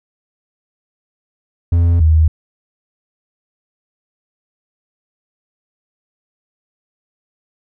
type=tone pair in turn; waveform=triangle / sine; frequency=85.3 / 79.08 Hz; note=F2 / D#2; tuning=-40 / +29 cents; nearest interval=minor second; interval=131 cents; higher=first; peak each=-7 dBFS; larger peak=neither; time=1.72-2 / 2-2.28 s; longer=neither; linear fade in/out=5 ms; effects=none